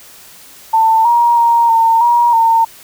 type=tone with pitch steps; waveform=sine; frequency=893 / 945 / 935 / 909 / 951 / 910 Hz; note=A5 / A#5 / A#5 / A#5 / A#5 / A#5; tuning=+25 / +23 / +5 / -44 / +34 / -42 cents; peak=-7 dBFS; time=0.73-2.65 s; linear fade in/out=10 ms; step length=320 ms; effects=white hiss -39 dBFS RMS until 2.83 s